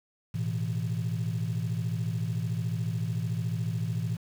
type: chord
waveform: sine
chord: A suspended second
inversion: none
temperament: just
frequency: 110 / 123.75 / 165 Hz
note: A2 / B2 / E3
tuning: 0 / +4 / +2 cents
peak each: -30 / -32 / -31 dBFS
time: 0.34-4.17 s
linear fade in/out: 10 ms
effects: tanh soft clip ceiling -22 dBFS + 8-bit